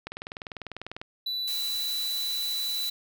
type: click train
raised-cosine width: 0.3 ms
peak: -20 dBFS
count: 20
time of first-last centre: 0.07-1.015 s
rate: 20.1 Hz
type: tone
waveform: triangle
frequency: 3968 Hz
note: B7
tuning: 7 cents sharp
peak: -27 dBFS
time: 1.26-2.9 s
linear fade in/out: 5 ms
type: noise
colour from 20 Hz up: blue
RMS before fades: -36 dBFS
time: 1.47-2.9 s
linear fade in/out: 10 ms
effects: none

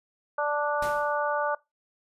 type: harmonic tone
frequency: 293.7 Hz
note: D4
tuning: in tune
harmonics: 2 / 3 / 4 / 5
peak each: -28 / -30 / -31 / -32 dBFS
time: 0.38-1.55 s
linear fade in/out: 5 ms
type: noise with exponential decay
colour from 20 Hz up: pink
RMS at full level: -35 dBFS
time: 0.82-1.22 s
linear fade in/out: 5 ms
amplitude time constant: 86 ms
effects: noise-tail reverb RT60 0.2 s tail -21 dB re dry + resampled to 32000 Hz

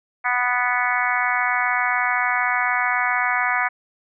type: harmonic tone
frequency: 246.9 Hz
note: B3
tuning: in tune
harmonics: 3 / 4 / 5 / 6 / 7 / 8 / 9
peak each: -26 / -26 / -26 / -26 / -26 / -26 / -26 dBFS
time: 0.24-3.69 s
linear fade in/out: 20 ms
effects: none

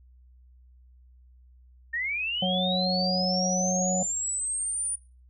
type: linear sweep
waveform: sine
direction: up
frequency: 1800 to 9520 Hz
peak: -27 dBFS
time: 1.93-4.96 s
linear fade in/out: 10 ms
type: harmonic tone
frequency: 183.9 Hz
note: F#3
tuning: 10 cents flat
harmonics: 1 / 3 / 4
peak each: -26 / -30 / -31 dBFS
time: 2.42-4.03 s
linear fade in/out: 5 ms
effects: noise-tail reverb RT60 0.3 s tail -20 dB re dry + added 62 Hz sine -52 dBFS peak until 5.29 s

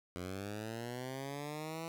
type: linear sweep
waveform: 10% pulse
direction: up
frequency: 87.31 to 166.5 Hz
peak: -32 dBFS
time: 0.16-1.88 s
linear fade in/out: 0 ms
effects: none

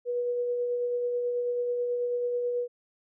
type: tone with tremolo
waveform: sine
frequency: 486.2 Hz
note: B4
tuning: 27 cents flat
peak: -25 dBFS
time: 0.05-2.68 s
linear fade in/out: 50 ms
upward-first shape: sine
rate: 9.2 Hz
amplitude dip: 25%
effects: none

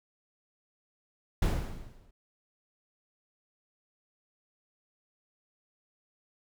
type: noise with exponential decay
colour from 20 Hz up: brown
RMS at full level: -22 dBFS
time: 1.42-2.11 s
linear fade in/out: 5 ms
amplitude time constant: 150 ms
effects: none

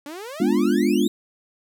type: exponential sweep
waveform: sawtooth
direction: up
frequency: 277.3 to 3867 Hz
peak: -29 dBFS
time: 0.06-1.08 s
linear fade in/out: 2 ms
type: chord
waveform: sine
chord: G# diminished seventh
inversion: none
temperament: equal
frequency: 207.7 / 246.9 / 293.7 / 349.2 Hz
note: G#3 / B3 / D4 / F4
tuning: 0 / 0 / 0 / 0 cents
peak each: -22 dBFS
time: 0.4-1.08 s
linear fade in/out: 5 ms
effects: none

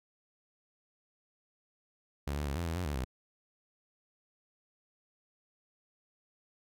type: tone with pitch steps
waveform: sawtooth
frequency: 71 / 73.9 / 69.3 / 85.7 / 81.8 / 90.3 / 73.3 / 64 Hz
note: C#2 / D2 / C#2 / F2 / E2 / F#2 / D2 / C2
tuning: +42 / +11 / 0 / -32 / -13 / -42 / -3 / -38 cents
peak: -29 dBFS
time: 2.27-3.046 s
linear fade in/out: 5 ms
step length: 97 ms
effects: none

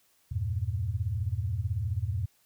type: chord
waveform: sine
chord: E diminished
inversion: none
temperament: equal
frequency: 82.41 / 98 / 116.54 Hz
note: E2 / G2 / Bb2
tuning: 0 / 0 / 0 cents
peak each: -33 / -31 / -33 dBFS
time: 0.31-2.26 s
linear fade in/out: 10 ms
effects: white hiss -67 dBFS RMS until 2.45 s

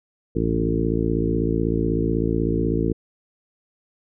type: harmonic tone with a mistuned harmonic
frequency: 56.1 Hz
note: A1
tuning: 34 cents sharp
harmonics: 1 / 2 / 3 / 4 / 5 / 6 / 7 / 8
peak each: -27 / -28 / -26 / -29 / -26 / -26 / -30 / -28 dBFS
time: 0.35-2.93 s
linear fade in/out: 10 ms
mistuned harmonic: 2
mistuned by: -24 cents
effects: none

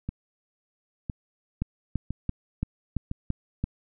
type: two click trains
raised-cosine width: 5 ms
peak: -18 / -14 dBFS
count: 4 / 7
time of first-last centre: 0.09-3.114 / 1.62-3.64 s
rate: 0.992 / 2.97 Hz
effects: none

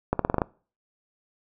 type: accelerating click train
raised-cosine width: 1 ms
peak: -8 dBFS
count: 7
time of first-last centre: 0.13-0.418 s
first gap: 63 ms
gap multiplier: 0.89
effects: noise-tail reverb RT60 0.4 s tail -23 dB re dry

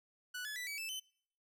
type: tone with pitch steps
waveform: sawtooth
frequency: 1480 / 1709.9 / 1975.6 / 2282 / 2637 / 3047 Hz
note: F#6 / A6 / B6 / C#7 / E7 / G7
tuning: 0 / -50 / 0 / +50 / 0 / -50 cents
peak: -37 dBFS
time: 0.34-1 s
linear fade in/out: 10 ms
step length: 110 ms
effects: noise-tail reverb RT60 0.6 s tail -25 dB re dry

